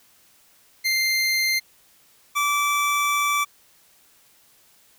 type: tone pair in turn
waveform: 25% pulse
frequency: 2093 / 1160.5 Hz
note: C7 / D6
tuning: 0 / -21 cents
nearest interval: minor seventh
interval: 1021 cents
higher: first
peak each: -16 dBFS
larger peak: neither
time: 0.84-1.6 / 2.35-3.45 s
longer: second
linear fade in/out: 20 ms
effects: white hiss -57 dBFS RMS until 4.98 s